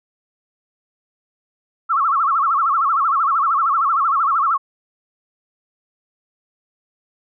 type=tone with vibrato; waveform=sine; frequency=1219 Hz; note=D#6; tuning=36 cents flat; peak=-14 dBFS; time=1.89-4.58 s; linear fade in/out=20 ms; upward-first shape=sine; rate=13 Hz; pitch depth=200 cents each way; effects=none